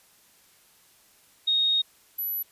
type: tone pair in turn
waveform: sine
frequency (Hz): 3729 / 11894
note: A#7 / F#9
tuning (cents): 0 / +8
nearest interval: octave + minor sixth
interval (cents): 2008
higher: second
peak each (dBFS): -20 / -27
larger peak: first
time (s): 1.47-1.82 / 2.18-2.43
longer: first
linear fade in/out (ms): 10
effects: white hiss -59 dBFS RMS until 2.51 s + resampled to 32000 Hz